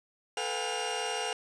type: tone cluster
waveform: sawtooth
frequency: 437.5 / 496.2 / 718 / 803 / 2819 Hz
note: A4 / B4 / F5 / G5 / F7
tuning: -10 / +8 / +48 / +41 / +16 cents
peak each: -34 / -35 / -34 / -34 / -33 dBFS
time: 0.37-1.33 s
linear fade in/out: 2 ms
effects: resampled to 22050 Hz